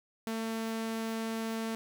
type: tone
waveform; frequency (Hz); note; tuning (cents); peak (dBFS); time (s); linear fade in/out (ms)
sawtooth; 224.4; A3; +34; -29; 0.27-1.75; 0
effects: none